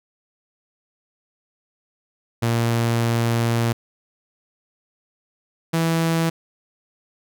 sawtooth tone pair in turn, 116.54 / 164.42 Hz, A#2 / E3, 0 / -4 cents, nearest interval tritone, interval 596 cents, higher second, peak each -14 dBFS, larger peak neither, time 2.42-3.73 / 5.73-6.3 s, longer first, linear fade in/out 10 ms, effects none

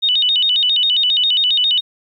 sine tone with vibrato, 3322 Hz, G#7, in tune, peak -12 dBFS, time 0.02-1.81 s, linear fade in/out 20 ms, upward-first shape square, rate 7.4 Hz, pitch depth 190 cents each way, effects 9-bit

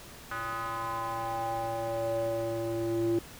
square tone with band-pass filter sweep, 114.1 Hz, A#2, 37 cents flat, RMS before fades -32 dBFS, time 0.31-3.19 s, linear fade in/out 5 ms, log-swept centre 1400 to 350 Hz, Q 4.4, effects pink hiss -48 dBFS RMS until 3.39 s

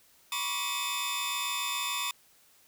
sawtooth tone cluster, 974 / 1076 / 1143 / 2539 / 3559 Hz, B5 / C6 / D6 / D#7 / A7, -24 / +48 / -47 / +34 / +19 cents, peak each -36 / -37 / -34 / -33 / -31 dBFS, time 0.32-2.11 s, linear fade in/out 2 ms, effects white hiss -62 dBFS RMS until 2.67 s

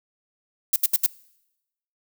violet noise bursts, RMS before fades -18 dBFS, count 4, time 0.73-1.064 s, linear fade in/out 5 ms, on 31 ms, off 70 ms, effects noise-tail reverb RT60 0.9 s tail -23 dB re dry

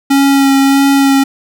square tone with vibrato, 274.9 Hz, C#4, 14 cents flat, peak -7 dBFS, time 0.1-1.24 s, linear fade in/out 10 ms, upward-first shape sine, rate 1.6 Hz, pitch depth 14 cents each way, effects none

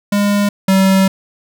square tone pair in turn, 203.7 / 191.71 Hz, G#3 / G3, -33 / -38 cents, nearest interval minor second, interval 105 cents, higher first, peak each -12 / -9 dBFS, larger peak second, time 0.12-0.49 / 0.68-1.08 s, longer second, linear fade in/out 5 ms, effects none

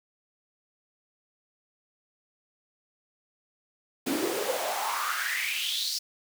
pink noise with high-pass filter sweep, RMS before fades -30 dBFS, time 4.06-5.99 s, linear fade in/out 10 ms, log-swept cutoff 260 to 5100 Hz, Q 5.8, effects none

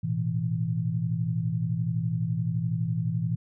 sine chord, A suspended second, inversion none, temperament equal with one note detuned, 111.66 / 123.47 / 164.81 Hz, A2 / B2 / E3, +26 / 0 / 0 cents, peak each -30 / -30 / -28 dBFS, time 0.03-3.36 s, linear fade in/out 10 ms, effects none

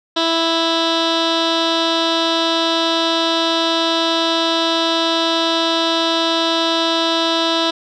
15% pulse tone with low-pass filter, 329.6 Hz, E4, in tune, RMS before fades -17 dBFS, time 0.16-7.71 s, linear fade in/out 10 ms, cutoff 4100 Hz, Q 7.5, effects none

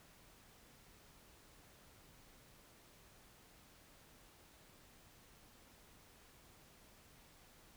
silence, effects pink hiss -64 dBFS RMS until 7.76 s

